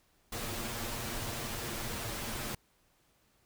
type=noise with comb filter; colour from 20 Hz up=pink; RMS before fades=-38 dBFS; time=0.32-2.55 s; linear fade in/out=5 ms; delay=8.6 ms; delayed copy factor=+0.65; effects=pink hiss -70 dBFS RMS until 3.45 s